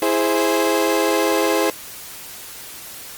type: chord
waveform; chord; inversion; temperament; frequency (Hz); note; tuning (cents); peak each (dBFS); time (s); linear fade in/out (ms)
30% pulse; E augmented; none; equal; 329.6 / 415.3 / 523.3; E4 / G#4 / B#4; 0 / 0 / 0; -18; 0.02-1.7; 2
effects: white hiss -36 dBFS RMS until 3.17 s + Opus 32 kbps